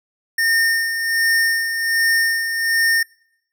square tone with tremolo, 1823 Hz, A#6, 39 cents flat, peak -14 dBFS, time 0.38-3.03 s, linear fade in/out 5 ms, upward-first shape sine, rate 1.3 Hz, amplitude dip 55%, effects noise-tail reverb RT60 0.8 s tail -25 dB re dry

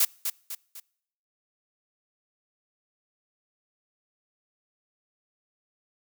blue noise with echo, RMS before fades -21 dBFS, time 0-0.05 s, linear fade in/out 5 ms, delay 250 ms, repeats 3, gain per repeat -7 dB, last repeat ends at 0.8 s, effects noise-tail reverb RT60 0.7 s tail -25 dB re dry

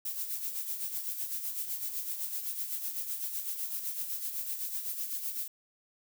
violet noise with tremolo, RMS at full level -34 dBFS, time 0.05-5.48 s, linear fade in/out 5 ms, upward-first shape sine, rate 7.9 Hz, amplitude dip 55%, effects none

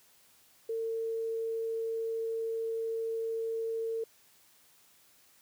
sine tone, 452.2 Hz, A4, 47 cents sharp, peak -31 dBFS, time 0.69-4.04 s, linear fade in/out 5 ms, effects white hiss -63 dBFS RMS until 5.41 s + high-pass 60 Hz 12 dB/octave

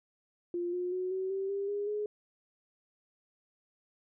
sine tone with pitch steps, 349.2 / 358.4 / 367.8 / 377.5 / 387.5 / 397.7 / 408.1 / 418.9 Hz, F4 / F4 / F#4 / F#4 / G4 / G4 / G#4 / G#4, 0 / +45 / -10 / +35 / -20 / +25 / -30 / +15 cents, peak -31 dBFS, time 0.54-2.06 s, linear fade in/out 2 ms, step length 190 ms, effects none

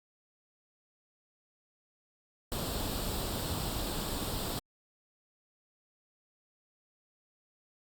pink noise with comb filter, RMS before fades -35 dBFS, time 2.52-4.59 s, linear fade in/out 0 ms, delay 0.24 ms, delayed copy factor +0.6, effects Opus 48 kbps

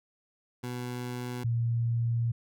20% pulse / sine tone pair in turn, 123.47 / 116.92 Hz, B2 / A#2, 0 / +6 cents, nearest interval minor second, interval 94 cents, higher first, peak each -29 / -25 dBFS, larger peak second, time 0.63-1.44 / 1.44-2.32 s, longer second, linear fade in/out 10 ms, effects none

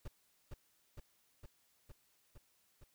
brown noise with echo, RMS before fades -44 dBFS, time 0.05-0.08 s, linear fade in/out 5 ms, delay 460 ms, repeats 6, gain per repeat -2 dB, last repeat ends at 2.84 s, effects white hiss -74 dBFS RMS until 2.94 s

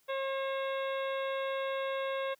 harmonic tone with a mistuned harmonic, 539 Hz, C#5, 49 cents flat, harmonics 1 / 2 / 3 / 4 / 5 / 6 / 7, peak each -33 / -39 / -43 / -45 / -47 / -49 / -50 dBFS, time 0.08-2.35 s, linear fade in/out 20 ms, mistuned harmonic 6, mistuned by +72 cents, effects white hiss -70 dBFS RMS until 2.39 s

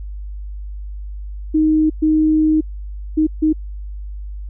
sine tone bursts at uneven times, 311.1 Hz, D#4, in tune, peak -11 dBFS, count 4, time 1.54-1.9 / 2.02-2.61 / 3.17-3.27 / 3.42-3.53 s, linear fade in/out 10 ms, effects added 50 Hz sine -26 dBFS peak until 4.49 s

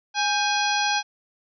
harmonic tone with a mistuned harmonic, 829 Hz, G#5, 3 cents flat, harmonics 1 / 2 / 3 / 4 / 5 / 6 / 7, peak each -24 / -27 / -29 / -30 / -31 / -32 / -32 dBFS, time 0.14-1.03 s, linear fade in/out 50 ms, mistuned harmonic 2, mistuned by -91 cents, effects none

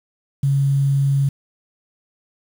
sine tone with quantisation, 138.59 Hz, C#3, in tune, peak -14 dBFS, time 0.43-1.29 s, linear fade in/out 5 ms, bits 7, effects none

